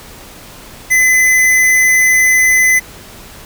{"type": "tone", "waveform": "square", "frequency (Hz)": 2023, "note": "B6", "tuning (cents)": 41, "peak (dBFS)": -8, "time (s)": [0.9, 2.8], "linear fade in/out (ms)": 20, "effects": ["pink hiss -35 dBFS RMS until 3.45 s"]}